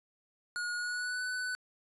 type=tone with pitch glide; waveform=square; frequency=1444 to 1497.5 Hz; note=F#6 to F#6; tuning=-43 to +20 cents; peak=-34 dBFS; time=0.56-1.55 s; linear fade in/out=0 ms; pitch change=+63 cents; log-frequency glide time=0.76-1.23 s; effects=resampled to 24000 Hz + 12-bit